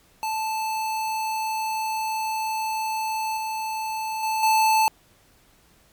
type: tone with level steps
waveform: square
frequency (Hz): 877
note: A5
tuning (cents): -6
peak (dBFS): -25 / -27 / -23 / -17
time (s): 0.23-4.88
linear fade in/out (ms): 0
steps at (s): 3.37 / 4.23 / 4.43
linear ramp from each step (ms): 2
effects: pink hiss -58 dBFS RMS until 5.92 s + MP3 96 kbps